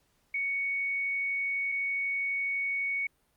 sine tone pair in turn, 2227 / 2227 Hz, C#7 / C#7, +7 / +7 cents, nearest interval unison, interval 0 cents, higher neither, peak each -28 / -28 dBFS, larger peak neither, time 0.34-1.72 / 1.72-3.07 s, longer first, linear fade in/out 5 ms, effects pink hiss -71 dBFS RMS until 3.36 s + Opus 48 kbps

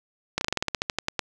slowing click train, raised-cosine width 0.2 ms, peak -7 dBFS, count 14, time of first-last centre 0.38-1.193 s, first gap 31 ms, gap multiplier 1.11, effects none

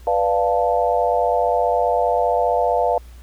sine chord, B half-diminished seventh, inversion none, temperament equal with one note detuned, 493.9 / 589 / 698.5 / 880 Hz, B4 / D5 / F5 / A5, 0 / +5 / 0 / 0 cents, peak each -21 / -22 / -19 / -23 dBFS, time 0.07-2.98 s, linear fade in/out 2 ms, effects added 60 Hz sine -38 dBFS peak until 3.22 s + pink hiss -52 dBFS RMS until 3.22 s

